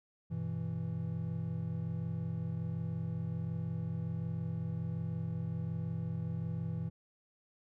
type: chord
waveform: triangle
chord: E minor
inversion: first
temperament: equal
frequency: 98 / 123.47 / 164.81 Hz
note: G2 / B2 / E3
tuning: 0 / 0 / 0 cents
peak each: -39 / -38 / -35 dBFS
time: 0.3-6.9 s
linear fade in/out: 20 ms
effects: none